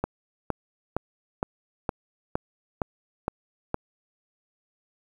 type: click train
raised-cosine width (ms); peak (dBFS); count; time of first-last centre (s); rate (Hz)
1; -11; 9; 0.04-3.744; 2.16
effects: 8-bit